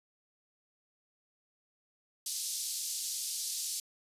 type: band-pass noise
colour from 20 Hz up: pink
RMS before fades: -37 dBFS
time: 2.26-3.8 s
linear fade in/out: 2 ms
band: 4500 to 12000 Hz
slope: 24 dB/octave
effects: resampled to 32000 Hz